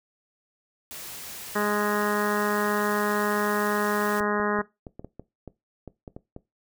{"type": "noise", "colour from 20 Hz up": "white", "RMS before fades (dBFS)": -39, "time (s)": [0.91, 4.2], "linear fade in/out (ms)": 0}
{"type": "harmonic tone", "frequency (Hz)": 207.7, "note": "G#3", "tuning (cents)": 0, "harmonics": [1, 2, 3, 4, 5, 6, 7, 8, 9], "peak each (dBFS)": [-29, -28, -33, -34, -32, -32, -35, -33, -36], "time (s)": [1.55, 4.62], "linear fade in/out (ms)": 10}
{"type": "clicks", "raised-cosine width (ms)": 2, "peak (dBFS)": -25, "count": 12, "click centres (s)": [4.206, 4.399, 4.589, 4.868, 4.995, 5.046, 5.196, 5.477, 5.877, 6.078, 6.165, 6.364]}
{"effects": ["noise-tail reverb RT60 0.2 s tail -18 dB re dry"]}